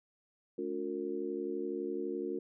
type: harmonic tone with a mistuned harmonic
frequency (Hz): 71.9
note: D2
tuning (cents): -36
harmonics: 3 / 4 / 5 / 6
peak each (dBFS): -45 / -40 / -37 / -40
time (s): 0.58-2.39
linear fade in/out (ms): 5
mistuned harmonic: 6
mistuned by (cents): +100
effects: none